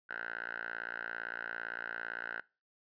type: tone with band-pass filter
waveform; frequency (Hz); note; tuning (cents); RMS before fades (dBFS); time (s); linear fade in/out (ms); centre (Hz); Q
5% pulse; 57.7; A#1; -17; -41; 0.09-2.41; 10; 1500; 9.1
effects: noise-tail reverb RT60 0.3 s tail -22 dB re dry + resampled to 11025 Hz